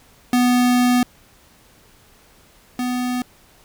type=tone pair in turn; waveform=square; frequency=246.9 / 248.6 Hz; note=B3 / B3; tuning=0 / +12 cents; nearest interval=unison; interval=12 cents; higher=second; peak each=-14 / -21 dBFS; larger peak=first; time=0.33-1.03 / 2.79-3.22 s; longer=first; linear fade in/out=2 ms; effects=pink hiss -52 dBFS RMS until 3.64 s